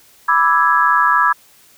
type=chord; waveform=sine; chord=E dominant seventh; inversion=second; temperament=equal; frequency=987.8 / 1174.7 / 1318.5 / 1661.2 Hz; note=B5 / D6 / E6 / G#6; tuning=0 / 0 / 0 / 0 cents; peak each=-16 dBFS; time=0.28-1.33 s; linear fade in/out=10 ms; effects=white hiss -49 dBFS RMS until 1.77 s